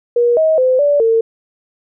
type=tone with pitch steps; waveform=sine; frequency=478.3 / 634 / 513 / 579 / 452.9 Hz; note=A#4 / D#5 / C5 / D5 / A#4; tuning=+44 / +32 / -34 / -25 / -50 cents; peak=-9 dBFS; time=0.16-1.21 s; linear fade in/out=5 ms; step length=210 ms; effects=none